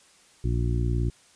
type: harmonic tone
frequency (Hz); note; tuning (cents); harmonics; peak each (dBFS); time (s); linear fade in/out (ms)
59; A#1; +22; 1 / 2 / 3 / 4 / 5 / 6; -25 / -26 / -36 / -38 / -37 / -36; 0.44-1.1; 5
effects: white hiss -57 dBFS RMS until 1.35 s + resampled to 22050 Hz